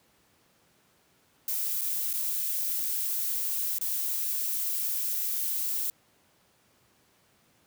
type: noise with dropouts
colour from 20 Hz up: violet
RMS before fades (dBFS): -30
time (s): 1.48-5.9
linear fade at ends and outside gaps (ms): 1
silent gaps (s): 1.811-1.816 / 2.13-2.137 / 3.785-3.812
effects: pink hiss -65 dBFS RMS until 7.66 s + high-pass 100 Hz 12 dB/octave